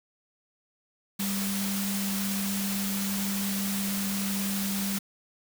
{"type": "tone in noise", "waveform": "sine", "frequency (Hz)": 197.5, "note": "G3", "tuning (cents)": 13, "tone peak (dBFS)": -29, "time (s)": [1.19, 4.99], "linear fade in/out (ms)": 10, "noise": "white", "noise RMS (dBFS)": -33, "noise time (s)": [1.19, 4.99], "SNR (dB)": 1, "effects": []}